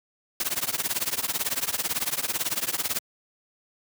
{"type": "noise with tremolo", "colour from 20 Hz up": "white", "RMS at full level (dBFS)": -24, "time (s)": [0.4, 2.99], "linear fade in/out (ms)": 2, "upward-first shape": "triangle", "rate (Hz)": 18, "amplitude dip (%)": 100, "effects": ["high-pass 100 Hz 12 dB/octave"]}